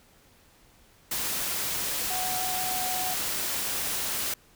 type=tone in noise; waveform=sine; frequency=740 Hz; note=F#5; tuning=in tune; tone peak=-32 dBFS; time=2.1-3.14 s; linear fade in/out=5 ms; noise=white; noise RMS=-30 dBFS; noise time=1.11-4.34 s; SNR=-5 dB; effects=pink hiss -59 dBFS RMS until 4.55 s